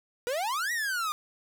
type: exponential two-way sweep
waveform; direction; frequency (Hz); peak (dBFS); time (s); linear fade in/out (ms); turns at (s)
45% pulse; up then down; 466.6 to 1952 to 1197; -28; 0.27-1.12; 0; 0.72
effects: none